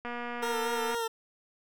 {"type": "click train", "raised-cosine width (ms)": 0.5, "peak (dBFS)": -23, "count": 216, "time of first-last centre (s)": [0.05, 0.946], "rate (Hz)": 240}
{"type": "tone with vibrato", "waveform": "20% pulse", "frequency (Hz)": 458.4, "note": "A#4", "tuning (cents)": -29, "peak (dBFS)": -25, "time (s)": [0.42, 1.08], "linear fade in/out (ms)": 10, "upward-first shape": "sine", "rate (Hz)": 4.2, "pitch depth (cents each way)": 36}
{"effects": []}